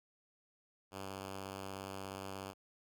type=tone; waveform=5% pulse; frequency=96.8 Hz; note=G2; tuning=21 cents flat; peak=-32 dBFS; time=0.91-2.54 s; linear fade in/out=50 ms; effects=none